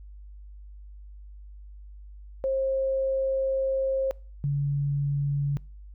sine tone pair in turn, 534 / 142.13 Hz, C5 / C#3, +35 / +44 cents, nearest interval octave + major seventh, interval 2291 cents, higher first, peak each -23 dBFS, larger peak neither, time 2.44-4.11 / 4.44-5.57 s, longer first, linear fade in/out 0 ms, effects noise-tail reverb RT60 0.4 s tail -25 dB re dry + added 50 Hz sine -42 dBFS peak until 5.94 s

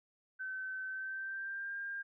sine tone with pitch glide, 1531 to 1602.5 Hz, G6 to G6, -41 to +38 cents, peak -38 dBFS, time 0.39-2.03 s, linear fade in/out 20 ms, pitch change +79 cents, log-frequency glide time 0.86-1.75 s, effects none

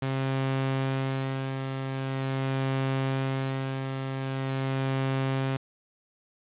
sawtooth tone with tremolo, 133.8 Hz, C3, 39 cents sharp, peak -21 dBFS, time 0.02-5.57 s, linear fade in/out 5 ms, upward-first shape sine, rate 0.44 Hz, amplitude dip 45%, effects resampled to 8000 Hz + 8-bit

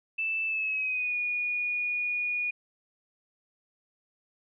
sine tone with pitch glide, 2642 to 2451 Hz, E7 to D#7, +3 to -27 cents, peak -27 dBFS, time 0.18-2.51 s, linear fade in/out 10 ms, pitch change -130 cents, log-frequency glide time 0.46-1.16 s, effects none

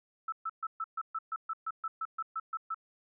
sine tone bursts, 1315 Hz, E6, 5 cents flat, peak -32 dBFS, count 15, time 0.28-2.745 s, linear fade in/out 5 ms, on 43 ms, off 130 ms, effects none

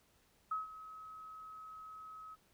sine tone with ADSR envelope, 1279 Hz, D#6, 47 cents sharp, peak -33 dBFS, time 0.51-2.36 s, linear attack 7 ms, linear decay 150 ms, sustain -15 dB, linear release 27 ms, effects pink hiss -71 dBFS RMS until 2.53 s

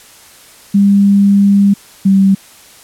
sine tone pair in turn, 200 / 194.08 Hz, G3 / G3, +35 / -17 cents, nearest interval minor second, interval 52 cents, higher first, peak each -5 dBFS, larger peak neither, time 0.74-1.74 / 2.05-2.35 s, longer first, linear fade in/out 10 ms, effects white hiss -40 dBFS RMS until 2.83 s + low-pass 12000 Hz 12 dB/octave

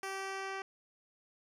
10% pulse tone with low-pass filter sweep, 387.2 Hz, G4, 21 cents flat, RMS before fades -40 dBFS, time 0.03-0.62 s, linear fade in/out 2 ms, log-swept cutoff 12000 to 4100 Hz, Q 0.71, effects none

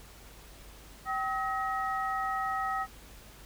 sine tone cluster, 771 / 1280 / 1890 Hz, G5 / D#6 / A#6, -29 / +49 / +23 cents, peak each -33 / -32 / -38 dBFS, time 1.05-2.87 s, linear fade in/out 50 ms, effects added 50 Hz sine -53 dBFS peak until 3.45 s + pink hiss -53 dBFS RMS until 3.45 s

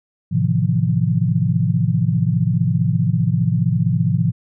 sine chord, F dominant seventh, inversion first, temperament equal with one note detuned, 110 / 130.81 / 159.48 / 174.61 Hz, A2 / C3 / Eb3 / F3, 0 / 0 / +43 / 0 cents, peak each -20 dBFS, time 0.31-4.32 s, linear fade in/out 20 ms, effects none

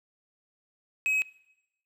triangle tone, 2547 Hz, D#7, 40 cents sharp, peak -22 dBFS, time 1.06-1.22 s, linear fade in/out 0 ms, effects noise-tail reverb RT60 0.9 s tail -20 dB re dry

